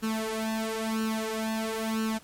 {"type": "tone with flanger", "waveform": "sawtooth", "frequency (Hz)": 220.9, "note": "A3", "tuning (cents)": 7, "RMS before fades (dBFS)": -30, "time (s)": [0.02, 2.19], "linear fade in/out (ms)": 20, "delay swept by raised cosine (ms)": [0.7, 3.4], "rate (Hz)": 1, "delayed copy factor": 0.8, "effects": ["pink hiss -54 dBFS RMS until 2.23 s", "MP3 64 kbps"]}